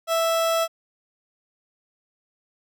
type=tone; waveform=30% pulse; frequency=659.3 Hz; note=E5; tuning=in tune; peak=-17 dBFS; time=0.07-0.68 s; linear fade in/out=50 ms; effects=none